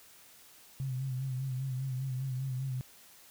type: tone with vibrato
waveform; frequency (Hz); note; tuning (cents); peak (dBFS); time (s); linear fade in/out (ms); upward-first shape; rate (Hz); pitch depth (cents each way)
sine; 131; C3; +2; -32; 0.8-2.81; 0; sine; 5; 58
effects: white hiss -57 dBFS RMS until 3.3 s